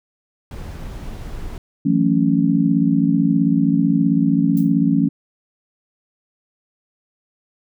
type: noise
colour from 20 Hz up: brown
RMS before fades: -30 dBFS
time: 0.51-1.58 s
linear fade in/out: 2 ms
type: chord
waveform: sine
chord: F# minor seventh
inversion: third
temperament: just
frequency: 166.5 / 185 / 222 / 277.5 Hz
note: E3 / F#3 / A3 / C#4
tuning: +18 / 0 / +16 / +2 cents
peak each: -19 / -21 / -19 / -17 dBFS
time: 1.85-5.09 s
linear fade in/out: 10 ms
type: noise with exponential decay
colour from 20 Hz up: violet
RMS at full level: -34 dBFS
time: 4.57-4.75 s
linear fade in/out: 2 ms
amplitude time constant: 37 ms
effects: none